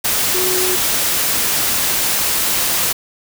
sine tone in noise, 368.4 Hz, F#4, 7 cents flat, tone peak -20 dBFS, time 0.34-0.76 s, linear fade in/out 10 ms, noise white, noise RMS -17 dBFS, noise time 0.04-2.93 s, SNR -6 dB, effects none

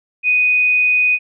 sine tone, 2489 Hz, D#7, in tune, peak -11 dBFS, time 0.23-1.19 s, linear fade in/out 50 ms, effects none

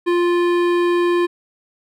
sine tone with hard clipping, 349.2 Hz, F4, in tune, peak -16 dBFS, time 0.06-1.27 s, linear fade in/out 20 ms, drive 15 dB, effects none

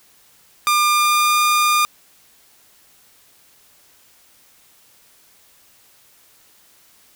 sawtooth tone with pitch glide, 1200 to 1209.7 Hz, D6 to D#6, +37 to -49 cents, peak -10 dBFS, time 0.67-1.85 s, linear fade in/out 0 ms, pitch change +14 cents, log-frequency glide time 0.94-1.4 s, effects white hiss -53 dBFS RMS until 7.15 s

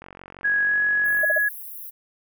click train, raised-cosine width 0.5 ms, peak -25 dBFS, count 56, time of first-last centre 0.02-1.213 s, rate 46.1 Hz
sine tone with pitch glide, 1661.2 to 1677.6 Hz, G#6 to G#6, 0 to +17 cents, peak -18 dBFS, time 0.44-1.49 s, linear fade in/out 10 ms, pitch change +17 cents, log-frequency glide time 0.63-0.78 s
white high-pass noise, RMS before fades -37 dBFS, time 1.04-1.91 s, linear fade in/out 20 ms, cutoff 11000 Hz, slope 48 dB/octave
sine tone bursts, 622 Hz, D#5, 1 cent flat, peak -21 dBFS, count 3, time 1.23-1.382 s, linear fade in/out 5 ms, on 22 ms, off 43 ms
effects none

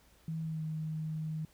sine tone with pitch glide, 160.9 to 156.77 Hz, E3 to D#3, -42 to +13 cents, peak -34 dBFS, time 0.28-1.45 s, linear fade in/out 2 ms, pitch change -45 cents, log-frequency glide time 0.42-0.63 s, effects added 56 Hz sine -67 dBFS peak until 1.53 s + pink hiss -65 dBFS RMS until 1.53 s

